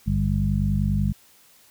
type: harmonic tone with a mistuned harmonic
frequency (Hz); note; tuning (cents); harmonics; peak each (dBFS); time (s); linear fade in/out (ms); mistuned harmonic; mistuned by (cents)
50.1; G1; +38; 1 / 2 / 3 / 4; -25 / -25 / -25 / -25; 0.06-1.13; 20; 1; +130
effects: white hiss -55 dBFS RMS until 1.7 s